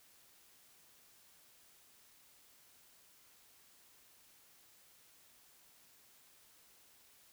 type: silence
effects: white hiss -65 dBFS RMS until 7.32 s